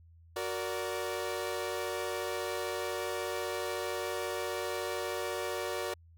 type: chord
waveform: sawtooth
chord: Gb augmented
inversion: none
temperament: equal with one note detuned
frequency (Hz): 370 / 466.2 / 581.3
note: Gb4 / Bb4 / D5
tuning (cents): 0 / 0 / -18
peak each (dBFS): -34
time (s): 0.36-5.94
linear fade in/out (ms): 5
effects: added 83 Hz sine -55 dBFS peak until 6.17 s